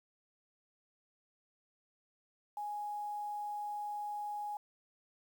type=tone with quantisation; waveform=sine; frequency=830.6 Hz; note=G#5; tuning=in tune; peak=-37 dBFS; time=2.57-4.57 s; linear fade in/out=2 ms; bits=10; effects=none